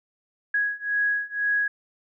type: beating tone pair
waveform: sine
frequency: 1661.2 / 1663.2 Hz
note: G#6 / G#6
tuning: 0 / +2 cents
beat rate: 2 Hz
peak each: -26 / -25 dBFS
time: 0.54-1.68 s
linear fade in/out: 5 ms
effects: none